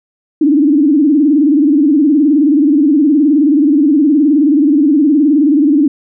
sine tone with vibrato, 293.7 Hz, D4, in tune, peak -6 dBFS, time 0.41-5.88 s, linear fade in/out 5 ms, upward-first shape sine, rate 19 Hz, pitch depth 150 cents each way, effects none

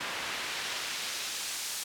pink noise with band-pass filter sweep, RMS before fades -36 dBFS, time 0-1.84 s, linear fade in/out 10 ms, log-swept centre 1900 to 7200 Hz, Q 0.73, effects none

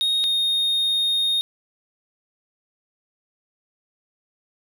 triangle tone pair in turn, 3729 / 3701 Hz, A#7 / A#7, 0 / -13 cents, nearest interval unison, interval 13 cents, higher first, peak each -17 dBFS, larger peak neither, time 0.01-0.24 / 0.24-1.41 s, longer second, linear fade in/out 0 ms, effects none

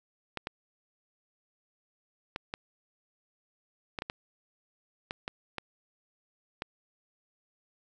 clicks, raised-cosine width 0.3 ms, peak -18 dBFS, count 11, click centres 0.373 / 0.471 / 2.361 / 2.539 / 3.988 / 4.021 / 4.099 / 5.109 / 5.279 / 5.583 / 6.621 s, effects none

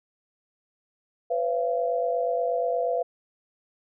sine tone cluster, 498.6 / 547 / 683 Hz, B4 / C#5 / F5, +16 / -23 / -39 cents, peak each -26 / -33 / -26 dBFS, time 1.3-3.03 s, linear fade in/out 10 ms, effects none

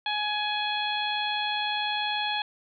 harmonic tone, 839 Hz, G#5, 17 cents sharp, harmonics 1 / 2 / 3 / 4 / 5, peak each -30 / -34 / -34 / -31 / -37 dBFS, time 0.06-2.42 s, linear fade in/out 2 ms, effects none

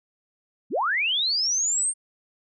sine linear sweep, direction up, 147.1 to 8800 Hz, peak -21 dBFS, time 0.7-1.94 s, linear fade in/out 50 ms, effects none

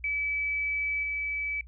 sine tone with level steps, 2297 Hz, D7, 39 cents flat, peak -27 / -29 dBFS, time 0.04-1.61 s, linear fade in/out 2 ms, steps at 1.03 s, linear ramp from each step 2 ms, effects noise-tail reverb RT60 0.1 s tail -23 dB re dry + added 60 Hz sine -45 dBFS peak until 1.67 s

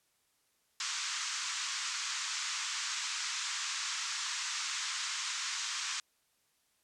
white band-pass noise, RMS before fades -37 dBFS, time 0.8-6 s, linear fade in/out 2 ms, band 1000 to 7500 Hz, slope 48 dB/octave, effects white hiss -74 dBFS RMS until 6.83 s + low-pass 12000 Hz 12 dB/octave

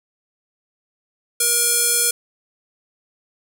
square tone with band-pass filter, 474.7 Hz, A#4, 31 cents sharp, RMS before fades -18 dBFS, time 1.4-2.11 s, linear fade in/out 5 ms, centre 10000 Hz, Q 2.2, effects none

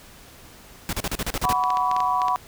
pink noise bursts, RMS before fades -26 dBFS, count 9, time 0.89-1.528 s, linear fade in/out 0 ms, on 38 ms, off 37 ms
clicks, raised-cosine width 0.2 ms, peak -14 dBFS, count 11, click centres 1.341 / 1.376 / 1.513 / 1.638 / 1.704 / 1.771 / 1.914 / 1.965 / 2.004 / 2.218 / 2.283 s
sine chord, F# suspended fourth, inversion none, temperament equal with one note detuned, 740 / 987.8 / 1133.3 Hz, F#5 / B5 / C#6, 0 / 0 / +38 cents, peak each -25 / -22 / -25 dBFS, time 1.44-2.36 s, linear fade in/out 0 ms
effects pink hiss -47 dBFS RMS until 2.47 s

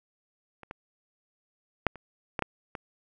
clicks, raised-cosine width 0.5 ms, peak -30 / -23 / -7 / -29 / -14 / -12 / -21 dBFS, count 7, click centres 0.633 / 0.711 / 1.867 / 1.957 / 2.392 / 2.423 / 2.752 s, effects none

